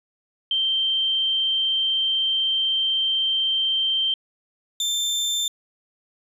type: tone pair in turn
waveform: sine / 30% pulse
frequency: 3136 / 3567 Hz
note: G7 / A7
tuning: 0 / +23 cents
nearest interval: major second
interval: 223 cents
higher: second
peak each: -19 dBFS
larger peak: neither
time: 0.51-4.14 / 4.8-5.48 s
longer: first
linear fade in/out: 2 ms
effects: resampled to 32000 Hz